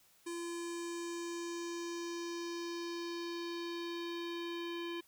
square tone with low-pass filter sweep, 341.6 Hz, F4, 38 cents flat, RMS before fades -41 dBFS, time 0.26-5.01 s, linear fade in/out 10 ms, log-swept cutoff 8800 to 3200 Hz, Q 2.8, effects white hiss -67 dBFS RMS until 5.07 s

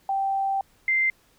sine tone pair in turn, 781 / 2085 Hz, G5 / C7, -7 / -7 cents, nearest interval octave + perfect fourth, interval 1700 cents, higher second, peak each -22 / -19 dBFS, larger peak second, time 0.09-0.61 / 0.88-1.1 s, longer first, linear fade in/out 2 ms, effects pink hiss -61 dBFS RMS until 1.38 s

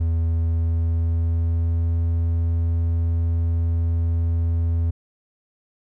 triangle tone with pitch glide, 82.41 to 83.56 Hz, E2 to E2, 0 to +24 cents, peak -16 dBFS, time 0-4.91 s, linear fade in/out 10 ms, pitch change +24 cents, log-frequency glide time 0.26-1.92 s, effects none

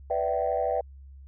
sine chord, E minor seventh, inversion second, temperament equal with one note detuned, 493.9 / 587.3 / 659.3 / 769.2 Hz, B4 / D5 / E5 / G5, 0 / 0 / 0 / -33 cents, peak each -29 dBFS, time 0.1-0.81 s, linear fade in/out 5 ms, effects tanh soft clip ceiling -16 dBFS + added 68 Hz sine -44 dBFS peak until 1.27 s

